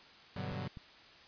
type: chord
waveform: sawtooth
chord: G major seventh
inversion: none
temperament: equal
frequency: 98 / 123.47 / 146.83 / 185 Hz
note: G2 / B2 / D3 / F#3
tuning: 0 / 0 / 0 / 0 cents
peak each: -39 dBFS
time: 0.36-0.68 s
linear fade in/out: 5 ms
type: clicks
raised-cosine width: 5 ms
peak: -34 dBFS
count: 2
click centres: 0.52 / 0.772 s
effects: white hiss -57 dBFS RMS until 1.27 s + resampled to 11025 Hz